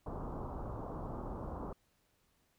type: low-pass noise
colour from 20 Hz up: pink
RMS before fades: -42 dBFS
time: 0.06-1.73 s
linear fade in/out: 5 ms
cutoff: 1200 Hz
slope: 48 dB/octave
effects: pink hiss -75 dBFS RMS until 2.58 s